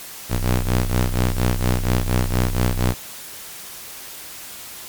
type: ring-modulated tone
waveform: sawtooth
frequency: 61.74 Hz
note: B1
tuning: in tune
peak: -10 dBFS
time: 0.29-2.95 s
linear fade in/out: 50 ms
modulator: 33 Hz
effects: white hiss -36 dBFS RMS until 4.88 s + MP3 96 kbps